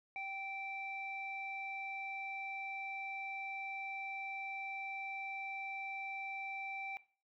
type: tone with low-pass filter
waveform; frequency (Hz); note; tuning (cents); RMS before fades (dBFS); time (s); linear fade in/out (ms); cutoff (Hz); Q
square; 780; G5; -9; -43; 0.16-6.97; 0; 2200; 6.1
effects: noise-tail reverb RT60 0.4 s tail -18 dB re dry